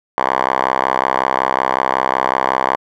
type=tone with band-pass filter; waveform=5% pulse; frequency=65.41 Hz; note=C2; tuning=in tune; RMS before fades=-17 dBFS; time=0.18-2.76 s; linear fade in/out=0 ms; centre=1100 Hz; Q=3.9; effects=none

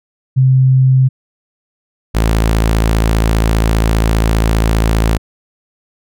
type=tone pair in turn; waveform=sine / sawtooth; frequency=130.81 / 55 Hz; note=C3 / A1; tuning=0 / 0 cents; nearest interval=octave + minor third; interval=1500 cents; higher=first; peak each=-6 dBFS; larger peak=neither; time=0.36-1.09 / 2.14-5.18 s; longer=second; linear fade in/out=20 ms; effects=none

